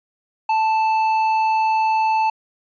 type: tone with hard clipping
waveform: triangle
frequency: 880 Hz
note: A5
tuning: in tune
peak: -17 dBFS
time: 0.49-2.3 s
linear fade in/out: 5 ms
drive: 10 dB
effects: resampled to 16000 Hz